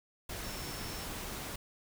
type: tone in noise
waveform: sine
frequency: 5390 Hz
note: E8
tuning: 38 cents sharp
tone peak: -49 dBFS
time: 0.44-1.05 s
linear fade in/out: 5 ms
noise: pink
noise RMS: -41 dBFS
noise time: 0.29-1.56 s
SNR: -11 dB
effects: none